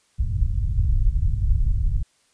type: low-pass noise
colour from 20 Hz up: pink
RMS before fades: -20 dBFS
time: 0.18-2.03 s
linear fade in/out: 10 ms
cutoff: 100 Hz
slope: 24 dB/octave
effects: white hiss -63 dBFS RMS until 2.33 s + resampled to 22050 Hz